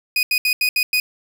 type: tone bursts at uneven times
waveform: 30% pulse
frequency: 2489 Hz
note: D#7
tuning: in tune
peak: -13 dBFS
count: 6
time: 0.16-0.23 / 0.31-0.38 / 0.45-0.53 / 0.61-0.69 / 0.76-0.83 / 0.93-1 s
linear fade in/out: 2 ms
effects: none